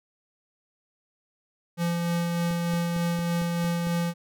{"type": "tone with tremolo", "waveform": "square", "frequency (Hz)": 171.1, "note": "F3", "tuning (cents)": -35, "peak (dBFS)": -24, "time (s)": [1.77, 4.14], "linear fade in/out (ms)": 50, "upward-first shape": "sine", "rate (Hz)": 3.3, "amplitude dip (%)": 25}
{"type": "click train", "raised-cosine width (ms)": 3, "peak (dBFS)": -27, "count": 7, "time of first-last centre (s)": [2.51, 3.871], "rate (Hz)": 4.41}
{"effects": []}